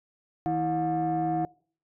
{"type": "tone cluster", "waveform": "sine", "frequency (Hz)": [160, 324.6, 719], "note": ["D#3", "E4", "F#5"], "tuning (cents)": [49, -27, -50], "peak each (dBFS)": [-31, -27, -26], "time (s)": [0.46, 1.45], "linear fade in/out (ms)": 0, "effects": ["noise-tail reverb RT60 0.5 s tail -26 dB re dry", "tanh soft clip ceiling -20 dBFS"]}